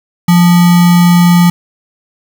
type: tone with sample-and-hold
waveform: sine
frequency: 174.61 Hz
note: F3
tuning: in tune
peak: -3 dBFS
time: 0.28-1.5 s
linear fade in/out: 5 ms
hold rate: 1050 Hz
effects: none